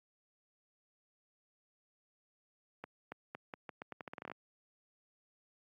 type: accelerating click train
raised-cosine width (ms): 0.5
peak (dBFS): -28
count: 16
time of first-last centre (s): 2.84-4.316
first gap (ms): 280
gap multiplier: 0.82
effects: high-pass 150 Hz 12 dB/octave + Opus 48 kbps